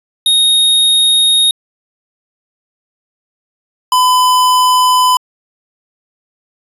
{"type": "tone pair in turn", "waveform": "square", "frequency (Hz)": [3729, 1006.7], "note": ["A#7", "B5"], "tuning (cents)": [0, 33], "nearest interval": "octave + major seventh", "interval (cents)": 2267, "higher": "first", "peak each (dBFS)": -8, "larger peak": "neither", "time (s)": [[0.26, 1.51], [3.92, 5.17]], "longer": "neither", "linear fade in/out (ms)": 2, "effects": ["resampled to 32000 Hz"]}